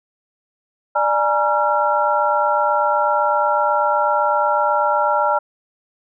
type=tone cluster; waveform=sine; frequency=594 / 837 / 945 / 1367 Hz; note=D5 / G#5 / A#5 / F6; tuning=+20 / +13 / +23 / -37 cents; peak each=-20 dBFS; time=0.95-5.39 s; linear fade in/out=10 ms; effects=none